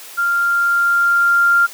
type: tone with level ramp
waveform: sine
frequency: 1393 Hz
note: F6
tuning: 5 cents flat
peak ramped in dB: -14 to -9 dBFS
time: 0.17-1.67 s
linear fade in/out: 20 ms
effects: white hiss -36 dBFS RMS until 1.73 s + high-pass 400 Hz 12 dB/octave